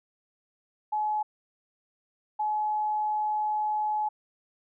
sine tone bursts at uneven times, 850 Hz, G#5, 40 cents sharp, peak -25 dBFS, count 2, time 0.92-1.23 / 2.39-4.09 s, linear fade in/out 10 ms, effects none

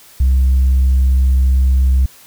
triangle tone with tanh clipping, 65.41 Hz, C2, in tune, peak -9 dBFS, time 0.2-2.06 s, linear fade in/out 5 ms, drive 6 dB, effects white hiss -43 dBFS RMS until 2.26 s

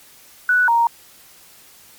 sine tone pair in turn, 1480 / 932.8 Hz, F#6 / A#5, 0 / +1 cents, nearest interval minor sixth, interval 799 cents, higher first, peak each -12 dBFS, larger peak neither, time 0.49-0.68 / 0.68-0.87 s, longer neither, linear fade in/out 2 ms, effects white hiss -47 dBFS RMS until 1.98 s + MP3 96 kbps

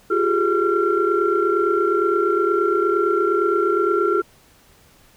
sine tone cluster, 349.4 / 391.6 / 420.2 / 1368 Hz, F4 / G4 / G#4 / F6, +1 / -2 / +20 / -36 cents, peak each -21 dBFS, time 0.1-4.22 s, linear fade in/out 10 ms, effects tanh soft clip ceiling -6 dBFS + pink hiss -53 dBFS RMS until 5.16 s

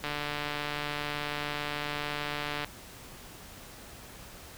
click train, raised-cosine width 0.3 ms, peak -17 dBFS, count 384, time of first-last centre 0.04-2.645 s, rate 147 Hz, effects pink hiss -48 dBFS RMS until 4.57 s

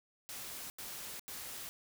white noise bursts, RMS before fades -45 dBFS, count 3, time 0.29-1.69 s, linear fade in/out 0 ms, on 410 ms, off 85 ms, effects none

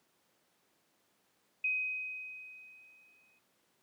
sine tone with exponential decay, 2517 Hz, D#7, 19 cents sharp, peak -28 dBFS, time 1.64-3.39 s, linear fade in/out 5 ms, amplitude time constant 380 ms, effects pink hiss -73 dBFS RMS until 3.82 s + high-pass 200 Hz 12 dB/octave

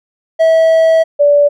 triangle / sine tone pair in turn, 649 / 579.3 Hz, E5 / D5, -27 / -24 cents, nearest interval major second, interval 197 cents, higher first, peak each -4 / -5 dBFS, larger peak first, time 0.39-1.04 / 1.19-1.49 s, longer first, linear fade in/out 20 ms, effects none

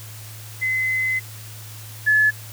sine tone pair in turn, 2042 / 1717.1 Hz, C7 / A6, -43 / -43 cents, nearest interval minor third, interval 300 cents, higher first, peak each -19 / -13 dBFS, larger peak second, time 0.61-1.2 / 2.06-2.31 s, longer first, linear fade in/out 20 ms, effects added 108 Hz sine -37 dBFS peak until 2.52 s + white hiss -41 dBFS RMS until 2.52 s

